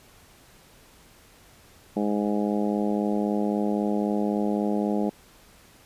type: harmonic tone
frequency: 103.8 Hz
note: G#2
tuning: in tune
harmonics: 2 / 3 / 4 / 5 / 6 / 7 / 8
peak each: -25 / -29 / -31 / -33 / -35 / -36 / -37 dBFS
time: 1.96-5.1 s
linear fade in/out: 10 ms
effects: pink hiss -54 dBFS RMS until 5.85 s + resampled to 32000 Hz